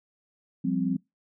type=chord; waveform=sine; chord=F suspended second; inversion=none; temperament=equal; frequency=174.61 / 196 / 261.6 Hz; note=F3 / G3 / C4; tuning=0 / 0 / 0 cents; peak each=-29 / -29 / -27 dBFS; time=0.64-0.97 s; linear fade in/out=10 ms; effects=noise-tail reverb RT60 0.2 s tail -24 dB re dry